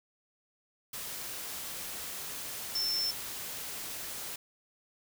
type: tone in noise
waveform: sine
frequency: 5350 Hz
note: E8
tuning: 25 cents sharp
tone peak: -29 dBFS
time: 2.75-3.11 s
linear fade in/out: 5 ms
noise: white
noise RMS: -40 dBFS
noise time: 0.93-4.36 s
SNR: +8 dB
effects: none